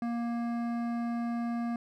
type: tone with hard clipping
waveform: sine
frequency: 235.3 Hz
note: A#3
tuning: 16 cents sharp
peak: -32 dBFS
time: 0.02-1.76 s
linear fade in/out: 2 ms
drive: 13 dB
effects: none